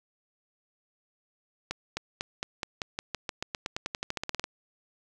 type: accelerating click train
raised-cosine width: 0.2 ms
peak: -14 dBFS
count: 23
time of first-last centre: 1.71-4.441 s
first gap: 260 ms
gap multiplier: 0.92
effects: none